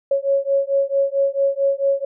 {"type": "beating tone pair", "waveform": "sine", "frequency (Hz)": [550, 554.5], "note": ["C#5", "C#5"], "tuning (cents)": [-14, 0], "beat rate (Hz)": 4.5, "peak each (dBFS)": -19, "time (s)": [0.11, 2.05], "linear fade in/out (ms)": 5, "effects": []}